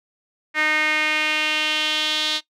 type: tone with band-pass filter sweep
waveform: sawtooth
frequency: 307.3 Hz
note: D#4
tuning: 21 cents flat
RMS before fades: -21 dBFS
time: 0.54-2.41 s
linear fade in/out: 50 ms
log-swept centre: 2000 to 3700 Hz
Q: 3.9
effects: noise-tail reverb RT60 0.1 s tail -17 dB re dry